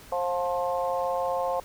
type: harmonic tone with a mistuned harmonic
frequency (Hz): 177.1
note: F3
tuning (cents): +24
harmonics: 3 / 4 / 5 / 6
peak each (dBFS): -28 / -30 / -32 / -34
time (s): 0.12-1.6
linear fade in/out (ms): 2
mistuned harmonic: 5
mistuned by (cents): -15
effects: pink hiss -49 dBFS RMS until 1.64 s